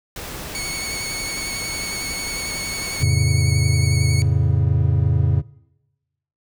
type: noise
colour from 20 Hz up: pink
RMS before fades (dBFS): -32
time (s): 0.16-3.03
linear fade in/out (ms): 2
type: tone with vibrato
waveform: 15% pulse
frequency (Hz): 2217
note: C#7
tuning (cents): 0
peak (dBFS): -19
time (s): 0.55-4.22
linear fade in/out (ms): 0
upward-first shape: sine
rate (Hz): 11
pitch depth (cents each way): 22
type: chord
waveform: triangle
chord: F augmented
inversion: none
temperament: equal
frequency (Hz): 87.31 / 110 / 138.59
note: F2 / A2 / C#3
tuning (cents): 0 / 0 / 0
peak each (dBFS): -17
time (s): 3-5.42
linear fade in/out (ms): 20
effects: noise-tail reverb RT60 1.0 s tail -22 dB re dry